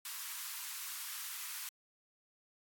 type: high-pass noise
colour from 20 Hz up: white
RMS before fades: -43 dBFS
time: 0.05-1.69 s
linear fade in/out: 2 ms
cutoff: 940 Hz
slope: 48 dB/octave
effects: AAC 64 kbps